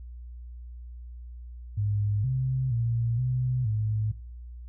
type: tone with pitch steps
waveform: sine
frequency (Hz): 103.3 / 130.4 / 116.6 / 126.7 / 107.8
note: G#2 / C3 / A#2 / B2 / A2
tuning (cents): -9 / -5 / +1 / +45 / -35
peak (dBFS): -24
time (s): 1.77-4.12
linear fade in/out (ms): 10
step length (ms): 470
effects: noise-tail reverb RT60 0.5 s tail -21 dB re dry + added 60 Hz sine -39 dBFS peak until 4.68 s